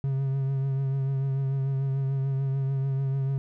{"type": "tone with vibrato", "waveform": "triangle", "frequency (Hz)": 135.6, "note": "C#3", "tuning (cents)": -38, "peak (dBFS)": -22, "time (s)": [0.04, 3.38], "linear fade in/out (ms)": 0, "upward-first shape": "triangle", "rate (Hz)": 6.8, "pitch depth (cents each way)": 32, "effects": []}